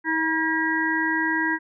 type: harmonic tone with a mistuned harmonic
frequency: 319.8 Hz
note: D#4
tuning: 48 cents sharp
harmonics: 1 / 3 / 5 / 6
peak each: -26 / -28 / -25 / -26 dBFS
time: 0.04-1.59 s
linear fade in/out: 50 ms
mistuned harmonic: 5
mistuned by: +20 cents
effects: none